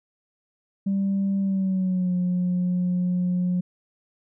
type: tone with pitch glide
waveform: sine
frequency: 196 to 179.73 Hz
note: G3 to F3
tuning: 0 to +50 cents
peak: -19 dBFS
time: 0.86-3.61 s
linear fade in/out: 10 ms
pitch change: -150 cents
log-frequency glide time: 1.4-2.14 s
effects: tanh soft clip ceiling -18 dBFS